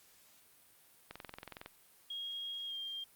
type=click train; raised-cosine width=0.3 ms; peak=-29 dBFS; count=13; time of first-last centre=1.11-1.66 s; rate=21.8 Hz
type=tone with pitch glide; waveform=sine; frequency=3270 to 3199 Hz; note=G#7 to G7; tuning=-28 to +34 cents; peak=-39 dBFS; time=2.1-3.04 s; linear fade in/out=5 ms; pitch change=-38 cents; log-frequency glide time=2.66-2.75 s
effects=white hiss -64 dBFS RMS until 3.15 s + Opus 48 kbps